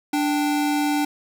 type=tone pair together; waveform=square; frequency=293.7 / 781.6 Hz; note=D4 / G5; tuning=0 / -5 cents; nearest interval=octave + perfect fourth; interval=1695 cents; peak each=-21 / -27 dBFS; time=0.13-1.05 s; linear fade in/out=5 ms; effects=none